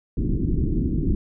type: low-pass noise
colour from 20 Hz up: pink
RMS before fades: -22 dBFS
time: 0.17-1.15 s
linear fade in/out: 2 ms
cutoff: 360 Hz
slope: 48 dB/octave
effects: none